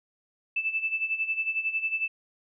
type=tone with tremolo; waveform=sine; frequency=2637 Hz; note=E7; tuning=in tune; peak=-23 dBFS; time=0.56-2.08 s; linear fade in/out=5 ms; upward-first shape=sine; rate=11 Hz; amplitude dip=75%; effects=none